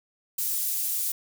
pink high-pass noise, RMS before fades -28 dBFS, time 0.38-1.12 s, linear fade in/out 5 ms, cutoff 11000 Hz, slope 12 dB/octave, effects none

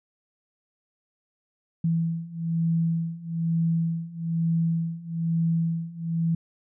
sine beating tone pair, 164.9 / 166 Hz, E3 / E3, +1 / +12 cents, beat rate 1.1 Hz, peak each -27 / -25 dBFS, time 1.84-6.35 s, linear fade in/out 5 ms, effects none

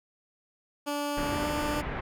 15% pulse tone with pitch glide, 290 to 296.1 Hz, D4 to D4, -22 to +14 cents, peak -23 dBFS, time 0.86-1.82 s, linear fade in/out 20 ms, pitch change +36 cents, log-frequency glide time 1.28-1.45 s
pink low-pass noise, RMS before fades -34 dBFS, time 1.17-2.01 s, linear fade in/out 10 ms, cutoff 2400 Hz, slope 24 dB/octave
effects none

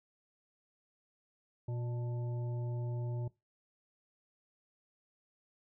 harmonic tone with a mistuned harmonic, 120 Hz, B2, 49 cents flat, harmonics 1 / 3 / 5 / 7, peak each -35 / -47 / -51 / -55 dBFS, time 1.68-3.28 s, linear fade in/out 5 ms, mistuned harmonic 7, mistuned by +74 cents, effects noise-tail reverb RT60 0.2 s tail -19 dB re dry

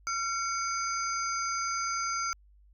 sine tone cluster, 1366 / 2235 / 4858 / 6190 Hz, F6 / C#7 / D#8 / G8, -39 / +14 / -42 / -23 cents, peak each -31 / -39 / -39 / -36 dBFS, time 0.07-2.33 s, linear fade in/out 0 ms, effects added 50 Hz sine -56 dBFS peak until 2.73 s

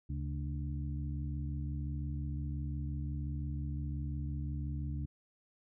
harmonic tone with a mistuned harmonic, 73.6 Hz, D2, 4 cents sharp, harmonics 1 / 2 / 3 / 4, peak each -37 / -39 / -48 / -47 dBFS, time 0.09-5.06 s, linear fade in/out 10 ms, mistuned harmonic 2, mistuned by -95 cents, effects none

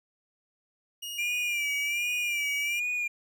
sawtooth tone, 2868 Hz, F7, 45 cents sharp, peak -32 dBFS, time 1.02-2.8 s, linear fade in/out 10 ms
triangle tone with vibrato, 2367 Hz, D7, 13 cents sharp, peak -26 dBFS, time 1.18-3.08 s, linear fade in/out 10 ms, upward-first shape sine, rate 1.3 Hz, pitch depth 72 cents each way
effects none

